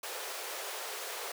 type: high-pass noise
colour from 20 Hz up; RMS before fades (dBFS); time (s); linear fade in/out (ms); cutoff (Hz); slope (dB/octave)
pink; -40; 0.03-1.32; 5; 400; 48
effects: none